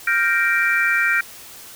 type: chord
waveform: sine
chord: G minor seventh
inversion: third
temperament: equal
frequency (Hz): 1396.9 / 1568 / 1864.7 / 2349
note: F6 / G6 / Bb6 / D7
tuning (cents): 0 / 0 / 0 / 0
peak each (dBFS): -21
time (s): 0.07-1.21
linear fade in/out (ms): 5
effects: white hiss -40 dBFS RMS until 1.75 s